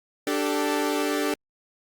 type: chord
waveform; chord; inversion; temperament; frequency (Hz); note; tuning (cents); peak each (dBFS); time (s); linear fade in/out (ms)
sawtooth; D suspended fourth; none; equal with one note detuned; 293.7 / 389.1 / 440; D4 / G4 / A4; 0 / -13 / 0; -22 / -25 / -25; 0.27-1.34; 2
effects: Opus 48 kbps